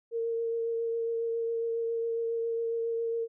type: tone with vibrato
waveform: sine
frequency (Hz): 460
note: A#4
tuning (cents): -23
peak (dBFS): -28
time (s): 0.11-3.28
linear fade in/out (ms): 50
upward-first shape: triangle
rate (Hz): 7.3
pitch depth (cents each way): 16
effects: none